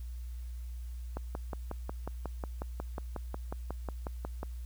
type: click train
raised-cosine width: 1 ms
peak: -23 dBFS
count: 19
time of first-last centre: 1.17-4.431 s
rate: 5.52 Hz
effects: added 60 Hz sine -38 dBFS peak until 4.65 s + white hiss -63 dBFS RMS until 4.65 s